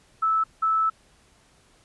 sine tone bursts at uneven times, 1310 Hz, E6, 11 cents flat, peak -19 dBFS, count 2, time 0.22-0.44 / 0.62-0.9 s, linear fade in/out 10 ms, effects pink hiss -59 dBFS RMS until 1.84 s + resampled to 24000 Hz

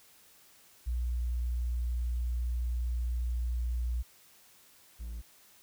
sine / triangle tone pair in turn, 60.1 / 57.3 Hz, B1 / A#1, -46 / -29 cents, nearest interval minor second, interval 83 cents, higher first, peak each -29 / -35 dBFS, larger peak first, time 0.86-4.03 / 4.99-5.22 s, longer first, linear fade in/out 20 ms, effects white hiss -60 dBFS RMS until 5.62 s

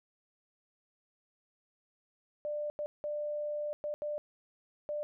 sine tone bursts at uneven times, 594 Hz, D5, 20 cents sharp, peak -33 dBFS, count 6, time 2.45-2.7 / 2.79-2.86 / 3.04-3.73 / 3.84-3.94 / 4.02-4.18 / 4.89-5.03 s, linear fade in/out 0 ms, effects none

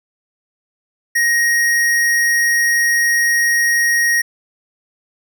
square tone, 1877 Hz, A#6, 11 cents sharp, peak -13 dBFS, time 1.15-4.22 s, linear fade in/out 10 ms, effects none

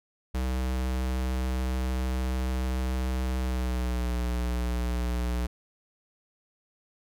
square tone with pitch glide, 63.8 to 60.53 Hz, C2 to B1, -43 to -34 cents, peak -27 dBFS, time 0.34-5.47 s, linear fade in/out 10 ms, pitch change -91 cents, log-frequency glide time 3.41-4.13 s, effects none

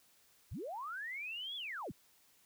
sine linear two-way sweep, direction up then down, 47.46 to 3467 to 47.46 Hz, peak -40 dBFS, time 0.51-1.92 s, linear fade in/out 10 ms, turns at 1.56 s, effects white hiss -68 dBFS RMS until 2.45 s

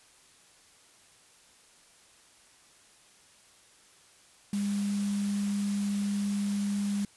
sine tone in noise, 202.1 Hz, G#3, 47 cents flat, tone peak -27 dBFS, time 4.53-7.05 s, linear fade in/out 2 ms, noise white, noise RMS -43 dBFS, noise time 4.53-7.05 s, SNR +13 dB, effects white hiss -59 dBFS RMS until 7.16 s + resampled to 24000 Hz

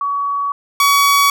sine / sawtooth tone pair in turn, 1130 / 1130 Hz, C#6 / C#6, +33 / +33 cents, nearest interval unison, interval 0 cents, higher neither, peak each -16 / -6 dBFS, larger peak second, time 0.01-0.52 / 0.8-1.3 s, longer first, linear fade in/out 2 ms, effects none

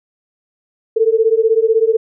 sine beating tone pair, 440 / 456 Hz, A4 / A#4, 0 / -38 cents, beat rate 16 Hz, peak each -13 dBFS, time 0.96-1.97 s, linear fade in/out 10 ms, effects none

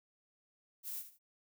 violet noise with echo, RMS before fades -42 dBFS, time 0.83-1.04 s, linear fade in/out 50 ms, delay 75 ms, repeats 2, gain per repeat -11 dB, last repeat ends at 1.19 s, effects none

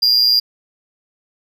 triangle tone with amplitude modulation, 4800 Hz, D8, 37 cents sharp, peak -6 dBFS, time 0.02-0.4 s, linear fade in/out 10 ms, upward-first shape sine, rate 120 Hz, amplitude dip 75%, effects none

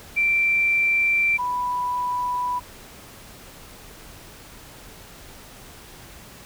sine tone pair in turn, 2349 / 987.6 Hz, D7 / B5, 0 / 0 cents, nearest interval octave + minor third, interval 1500 cents, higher first, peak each -17 / -22 dBFS, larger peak first, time 0.16-1.38 / 1.38-2.6 s, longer neither, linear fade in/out 20 ms, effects pink hiss -44 dBFS RMS until 6.45 s

